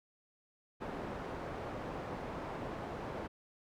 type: low-pass noise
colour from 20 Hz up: white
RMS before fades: -42 dBFS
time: 0.8-3.28 s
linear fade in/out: 20 ms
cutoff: 800 Hz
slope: 12 dB/octave
effects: none